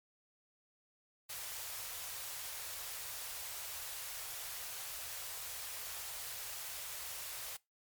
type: band-stop noise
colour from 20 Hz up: white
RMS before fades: -44 dBFS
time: 1.29-7.57 s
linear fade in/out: 10 ms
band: 120 to 480 Hz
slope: 24 dB/octave
effects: noise-tail reverb RT60 0.2 s tail -22 dB re dry + MP3 96 kbps